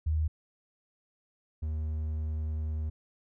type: tone pair in turn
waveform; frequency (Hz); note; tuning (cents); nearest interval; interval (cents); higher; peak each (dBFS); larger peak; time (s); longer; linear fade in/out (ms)
sine / triangle; 78 / 77.56; D#2 / D#2; +5 / -5; unison; 10; first; -25 / -28; first; 0.06-0.28 / 1.62-2.9; second; 10
effects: none